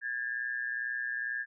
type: tone pair together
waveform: sine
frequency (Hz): 1637.8 / 1760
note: G#6 / A6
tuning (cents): -25 / 0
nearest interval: minor second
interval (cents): 125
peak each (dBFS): -34 / -36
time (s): 0.01-1.46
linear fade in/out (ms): 50
effects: none

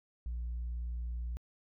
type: tone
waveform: sine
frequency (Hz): 59.2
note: A#1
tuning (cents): +27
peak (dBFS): -33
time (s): 0.26-1.37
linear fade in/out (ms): 0
effects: tanh soft clip ceiling -33 dBFS

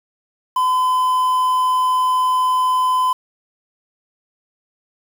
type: tone with quantisation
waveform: triangle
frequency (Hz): 1016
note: B5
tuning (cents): +49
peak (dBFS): -12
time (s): 0.56-3.13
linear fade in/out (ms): 5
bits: 6
effects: none

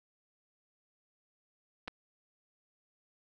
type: clicks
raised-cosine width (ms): 0.3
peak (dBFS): -30 / -22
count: 2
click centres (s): 1.876 / 1.88
effects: none

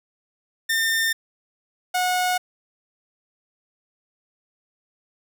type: tone pair in turn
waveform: sawtooth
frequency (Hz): 1807 / 728.8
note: A6 / F#5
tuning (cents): +46 / -26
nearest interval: octave + major third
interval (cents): 1572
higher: first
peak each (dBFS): -16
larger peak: neither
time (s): 0.69-1.13 / 1.94-2.38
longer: neither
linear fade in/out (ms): 10
effects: none

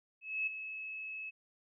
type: tone with ADSR envelope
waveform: sine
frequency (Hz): 2587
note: E7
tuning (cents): -33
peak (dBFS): -30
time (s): 0.21-1.31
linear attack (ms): 260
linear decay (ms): 9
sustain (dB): -10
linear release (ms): 23
effects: none

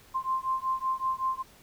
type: beating tone pair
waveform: sine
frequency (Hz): 1046.5 / 1051.8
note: C6 / C6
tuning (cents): 0 / +9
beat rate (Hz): 5.3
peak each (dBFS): -30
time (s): 0.14-1.43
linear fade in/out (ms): 20
effects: pink hiss -56 dBFS RMS until 1.62 s

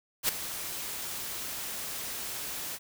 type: noise with ADSR envelope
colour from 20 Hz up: white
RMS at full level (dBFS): -24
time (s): 0.23-2.79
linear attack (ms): 57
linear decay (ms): 7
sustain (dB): -13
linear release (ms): 46
effects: none

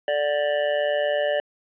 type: tone with amplitude modulation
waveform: square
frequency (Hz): 587.3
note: D5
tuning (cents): 0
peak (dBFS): -18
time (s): 0.08-1.4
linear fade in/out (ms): 2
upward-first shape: sine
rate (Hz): 148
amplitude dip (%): 70
effects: resampled to 8000 Hz + 10-bit

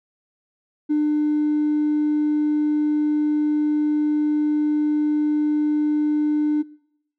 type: tone with hard clipping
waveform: sine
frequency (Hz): 300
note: D4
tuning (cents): +37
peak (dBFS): -17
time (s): 0.89-6.63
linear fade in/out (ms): 20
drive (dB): 1
effects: noise-tail reverb RT60 0.8 s tail -24 dB re dry

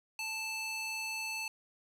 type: tone with high-pass filter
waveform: square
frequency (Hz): 879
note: A5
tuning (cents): -2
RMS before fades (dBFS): -38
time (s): 0.19-1.48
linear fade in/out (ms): 2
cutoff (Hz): 2100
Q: 1.5
effects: low-pass 12000 Hz 12 dB/octave + 10-bit

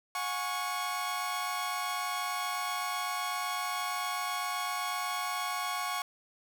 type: chord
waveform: sawtooth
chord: F# suspended second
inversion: none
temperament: equal with one note detuned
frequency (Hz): 723.1 / 830.6 / 1108.7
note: F#5 / G#5 / C#6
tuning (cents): -40 / 0 / 0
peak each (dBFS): -34 / -36 / -30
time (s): 0.15-6.02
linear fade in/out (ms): 2
effects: none

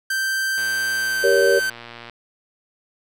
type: tone with pitch glide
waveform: 45% pulse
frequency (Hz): 1562 to 1545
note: G6 to G6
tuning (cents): -7 to -26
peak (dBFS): -20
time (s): 0.1-1.7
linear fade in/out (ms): 5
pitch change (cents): -19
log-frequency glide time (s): 0.95-1.36
type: click train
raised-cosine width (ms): 0.3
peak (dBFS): -21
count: 180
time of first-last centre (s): 0.58-2.097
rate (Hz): 118
type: chord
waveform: sine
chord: G diminished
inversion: none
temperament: just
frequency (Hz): 392 / 470.4 / 564.5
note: G4 / Bb4 / Db5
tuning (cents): 0 / +16 / +31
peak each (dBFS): -18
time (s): 1.23-1.6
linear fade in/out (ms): 20
effects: none

